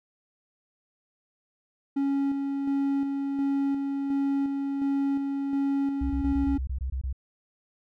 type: tone with tremolo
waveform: triangle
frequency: 277.2 Hz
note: C#4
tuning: in tune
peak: -21 dBFS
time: 1.96-6.58 s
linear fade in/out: 10 ms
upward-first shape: square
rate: 1.4 Hz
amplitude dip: 35%
type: tone bursts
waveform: sine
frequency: 65.1 Hz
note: C2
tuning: 8 cents flat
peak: -27 dBFS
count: 10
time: 6.01-7.128 s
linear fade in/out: 5 ms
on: 92 ms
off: 22 ms
effects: none